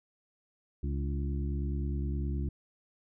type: harmonic tone with a mistuned harmonic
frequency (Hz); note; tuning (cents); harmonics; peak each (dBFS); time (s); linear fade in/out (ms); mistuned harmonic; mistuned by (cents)
69.6; C#2; +8; 1 / 2 / 3 / 4 / 5; -31 / -37 / -41 / -43 / -45; 0.83-2.49; 5; 4; +47
effects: none